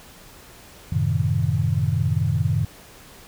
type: chord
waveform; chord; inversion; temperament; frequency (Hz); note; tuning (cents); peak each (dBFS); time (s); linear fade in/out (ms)
sine; F# diminished seventh; none; equal; 92.5 / 110 / 130.81 / 155.56; F#2 / A2 / C3 / Eb3; 0 / 0 / 0 / 0; -24; 0.92-2.65; 5
effects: pink hiss -46 dBFS RMS until 3.27 s